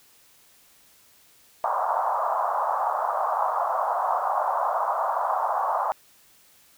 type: band-pass noise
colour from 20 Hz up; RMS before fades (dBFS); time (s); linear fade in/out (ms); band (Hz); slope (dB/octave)
pink; -25; 1.64-5.92; 0; 650 to 1200; 48
effects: white hiss -57 dBFS RMS until 6.77 s